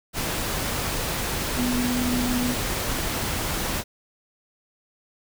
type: tone in noise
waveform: sine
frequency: 246.9 Hz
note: B3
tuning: in tune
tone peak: -23 dBFS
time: 1.55-2.56 s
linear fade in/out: 50 ms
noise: pink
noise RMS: -27 dBFS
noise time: 0.13-3.84 s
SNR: +1 dB
effects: none